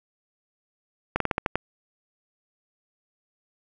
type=slowing click train; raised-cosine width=0.5 ms; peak=-8 dBFS; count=7; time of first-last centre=1.16-1.556 s; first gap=43 ms; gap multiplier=1.17; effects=none